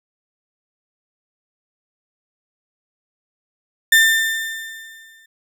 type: tone with exponential decay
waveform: 35% pulse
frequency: 1794 Hz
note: A6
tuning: 33 cents sharp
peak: -6 dBFS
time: 3.92-5.26 s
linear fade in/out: 5 ms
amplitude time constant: 290 ms
effects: none